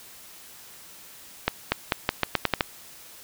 accelerating click train, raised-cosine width 0.3 ms, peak -4 dBFS, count 9, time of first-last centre 1.48-2.608 s, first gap 240 ms, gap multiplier 0.84, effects white hiss -47 dBFS RMS until 3.23 s

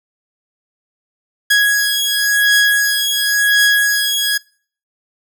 sawtooth beating tone pair, 1661.2 / 1662.14 Hz, G#6 / G#6, 0 / +1 cents, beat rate 0.94 Hz, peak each -11 dBFS, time 1.5-4.38 s, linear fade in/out 10 ms, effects noise-tail reverb RT60 0.5 s tail -25 dB re dry

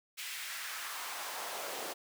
pink noise with high-pass filter sweep, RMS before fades -41 dBFS, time 0.17-1.94 s, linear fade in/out 20 ms, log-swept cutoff 2400 to 440 Hz, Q 1.5, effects none

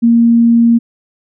sine tone, 233.1 Hz, A#3, in tune, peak -5 dBFS, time 0.02-0.79 s, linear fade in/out 20 ms, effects none

